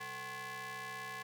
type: ring-modulated tone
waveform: sawtooth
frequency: 316.2 Hz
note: D#4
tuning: 28 cents sharp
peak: -35 dBFS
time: 0-1.23 s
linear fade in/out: 10 ms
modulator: 1390 Hz
effects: none